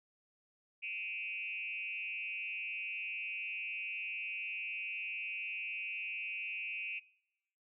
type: tone with frequency modulation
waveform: sine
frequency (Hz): 2511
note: D#7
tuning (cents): +15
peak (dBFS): -38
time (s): 0.82-7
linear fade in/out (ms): 20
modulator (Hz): 191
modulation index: 1.1
effects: noise-tail reverb RT60 0.9 s tail -23 dB re dry